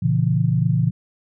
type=chord; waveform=sine; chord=A# diminished; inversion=none; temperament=just; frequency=116.54 / 139.85 / 167.82 Hz; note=A#2 / C#3 / E3; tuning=0 / +16 / +31 cents; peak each=-20 dBFS; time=0.02-0.91 s; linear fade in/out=10 ms; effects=none